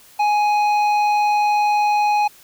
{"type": "tone with tanh clipping", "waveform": "triangle", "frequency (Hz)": 834, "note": "G#5", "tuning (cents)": 7, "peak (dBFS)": -16, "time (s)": [0.19, 2.28], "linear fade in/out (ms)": 10, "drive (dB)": 14, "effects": ["white hiss -48 dBFS RMS until 2.43 s"]}